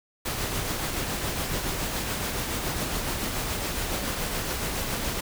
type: noise with tremolo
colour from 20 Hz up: pink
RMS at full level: -28 dBFS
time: 0.25-5.21 s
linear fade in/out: 10 ms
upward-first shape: triangle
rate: 7.1 Hz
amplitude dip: 35%
effects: none